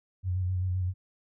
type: tone with vibrato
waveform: sine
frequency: 91.7 Hz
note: F#2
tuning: 15 cents flat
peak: -26 dBFS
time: 0.23-0.94 s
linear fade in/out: 50 ms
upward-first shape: square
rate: 7.7 Hz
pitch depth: 29 cents each way
effects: none